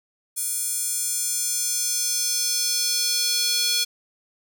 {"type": "tone with high-pass filter sweep", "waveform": "square", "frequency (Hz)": 480, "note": "B4", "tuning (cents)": -49, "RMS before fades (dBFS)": -24, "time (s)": [0.36, 3.85], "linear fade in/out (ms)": 20, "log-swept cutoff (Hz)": [9200, 4000], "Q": 2, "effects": []}